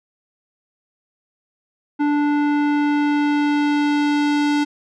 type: tone with low-pass filter sweep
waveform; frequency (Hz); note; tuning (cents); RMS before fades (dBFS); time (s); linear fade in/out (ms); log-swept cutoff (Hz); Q
square; 292.8; D4; -5; -18; 1.99-4.65; 20; 1500 to 5300; 0.82
effects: none